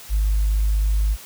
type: tone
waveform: sine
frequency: 51.7 Hz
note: G#1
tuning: 7 cents flat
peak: -15 dBFS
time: 0.09-1.17 s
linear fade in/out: 50 ms
effects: tanh soft clip ceiling -12 dBFS + white hiss -41 dBFS RMS until 1.25 s